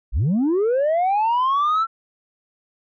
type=linear sweep; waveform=sine; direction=up; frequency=38.46 to 1357 Hz; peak=-14 dBFS; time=0.12-1.87 s; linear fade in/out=50 ms; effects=tanh soft clip ceiling -15 dBFS